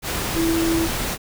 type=tone in noise; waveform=sine; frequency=329.6 Hz; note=E4; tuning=in tune; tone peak=-18 dBFS; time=0.34-0.89 s; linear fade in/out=50 ms; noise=pink; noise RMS=-25 dBFS; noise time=0.02-1.18 s; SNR=+4 dB; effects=none